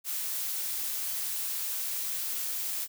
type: noise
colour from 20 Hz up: blue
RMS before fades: -33 dBFS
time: 0.04-2.88 s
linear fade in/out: 50 ms
effects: none